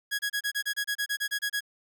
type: tone bursts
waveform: sawtooth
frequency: 1661.2 Hz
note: G#6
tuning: in tune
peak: -23 dBFS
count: 14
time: 0.11-1.607 s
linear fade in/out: 20 ms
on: 80 ms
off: 29 ms
effects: none